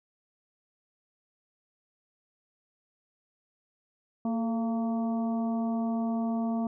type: harmonic tone with a mistuned harmonic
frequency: 228.6 Hz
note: A#3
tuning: 34 cents flat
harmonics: 1 / 2 / 3 / 4 / 5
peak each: -27 / -43 / -36 / -44 / -46 dBFS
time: 4.25-6.67 s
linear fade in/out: 2 ms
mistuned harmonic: 2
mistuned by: -84 cents
effects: none